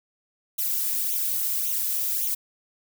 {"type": "noise with flanger", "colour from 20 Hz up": "violet", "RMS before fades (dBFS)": -26, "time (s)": [0.58, 2.35], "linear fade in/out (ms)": 10, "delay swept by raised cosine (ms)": [0.3, 2.4], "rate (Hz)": 1.8, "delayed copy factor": 0.95, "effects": []}